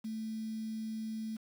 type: tone with quantisation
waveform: sine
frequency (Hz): 220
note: A3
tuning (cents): 0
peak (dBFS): -36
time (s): 0.04-1.37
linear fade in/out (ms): 10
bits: 9
effects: none